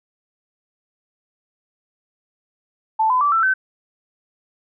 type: tone with pitch steps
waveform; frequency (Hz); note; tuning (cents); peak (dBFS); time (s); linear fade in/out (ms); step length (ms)
sine; 880 / 1010.9 / 1161.2 / 1333.8 / 1532.2; A5 / B5 / D6 / E6 / G6; 0 / +40 / -20 / +20 / -40; -14; 2.99-3.54; 10; 110
effects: none